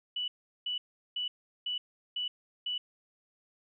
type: tone bursts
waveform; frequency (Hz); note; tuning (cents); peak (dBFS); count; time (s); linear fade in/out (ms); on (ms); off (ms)
sine; 2960; F#7; 0; -31; 6; 0.16-2.78; 5; 120; 380
effects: none

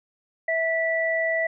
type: tone pair together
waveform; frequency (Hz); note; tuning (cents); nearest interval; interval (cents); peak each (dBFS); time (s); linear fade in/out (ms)
sine; 654.1 / 1963; E5 / B6; -14 / -11; octave + perfect fifth; 1903; -24; 0.48-1.47; 5
effects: none

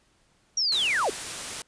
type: linear sweep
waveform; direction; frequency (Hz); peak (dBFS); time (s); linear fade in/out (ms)
sine; down; 5760 to 332.8; -22; 0.57-1.1; 5
type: noise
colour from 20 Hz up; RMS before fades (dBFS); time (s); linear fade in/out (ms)
white; -34; 0.72-1.62; 2
effects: pink hiss -65 dBFS RMS until 1.67 s + resampled to 22050 Hz

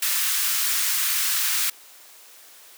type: high-pass noise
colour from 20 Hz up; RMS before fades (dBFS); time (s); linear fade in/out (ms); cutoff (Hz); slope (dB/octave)
white; -23; 0.02-1.7; 5; 1200; 24
effects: white hiss -48 dBFS RMS until 2.77 s + high-pass 400 Hz 12 dB/octave

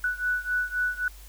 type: beating tone pair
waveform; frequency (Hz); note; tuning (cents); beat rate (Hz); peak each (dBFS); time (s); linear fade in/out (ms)
sine; 1480 / 1483.8; F#6 / F#6; 0 / +4; 3.8; -27 / -29; 0.04-1.08; 2
effects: added 50 Hz sine -44 dBFS peak until 1.28 s + white hiss -52 dBFS RMS until 1.28 s

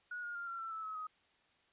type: tone with pitch steps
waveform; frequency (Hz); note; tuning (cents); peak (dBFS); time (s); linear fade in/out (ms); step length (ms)
sine; 1456 / 1426 / 1396.7 / 1367.9 / 1339.8 / 1312.2 / 1285.2 / 1258.8; F#6 / F6 / F6 / F6 / E6 / E6 / E6 / D#6; -28 / +36 / 0 / -36 / +28 / -8 / -44 / +20; -40; 0.11-1.07; 5; 120
effects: white hiss -71 dBFS RMS until 1.72 s + resampled to 8000 Hz

